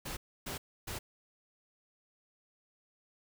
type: noise bursts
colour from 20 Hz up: pink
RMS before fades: -40 dBFS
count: 3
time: 0.05-0.99 s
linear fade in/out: 10 ms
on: 120 ms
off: 290 ms
effects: none